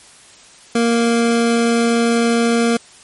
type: tone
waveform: 25% pulse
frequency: 233.1 Hz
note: A#3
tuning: in tune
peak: -9 dBFS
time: 0.75-2.77 s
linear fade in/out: 5 ms
effects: white hiss -44 dBFS RMS until 3.03 s + MP3 48 kbps